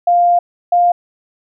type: tone pair in turn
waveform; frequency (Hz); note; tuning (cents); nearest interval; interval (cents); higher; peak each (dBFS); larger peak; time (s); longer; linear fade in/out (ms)
sine; 700 / 702.5; F5 / F5; +4 / +10; unison; 6; second; -8; neither; 0.07-0.39 / 0.72-0.92; first; 5
effects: none